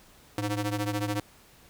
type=ring-modulated tone; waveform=sawtooth; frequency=207.7 Hz; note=G#3; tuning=in tune; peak=-21 dBFS; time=0.38-1.2 s; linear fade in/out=2 ms; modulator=97 Hz; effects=pink hiss -56 dBFS RMS until 1.69 s